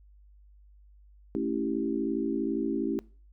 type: chord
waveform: sine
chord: A dominant seventh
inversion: none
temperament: equal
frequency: 220 / 277.2 / 329.6 / 392 Hz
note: A3 / C#4 / E4 / G4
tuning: 0 / 0 / 0 / 0 cents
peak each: -34 / -31 / -32 / -34 dBFS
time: 1.35-2.99 s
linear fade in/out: 0 ms
effects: noise-tail reverb RT60 0.4 s tail -23 dB re dry + added 50 Hz sine -53 dBFS peak until 3.32 s